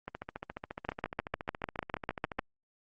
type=two click trains; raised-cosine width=0.5 ms; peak=-23 / -15 dBFS; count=34 / 11; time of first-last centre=0.08-2.388 / 0.89-2.392 s; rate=14.3 / 6.66 Hz; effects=Opus 24 kbps